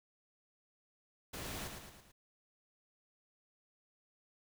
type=noise with echo; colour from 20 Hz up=pink; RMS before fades=-44 dBFS; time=1.33-1.68 s; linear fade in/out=10 ms; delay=110 ms; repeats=4; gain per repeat=-5 dB; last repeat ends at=2.12 s; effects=none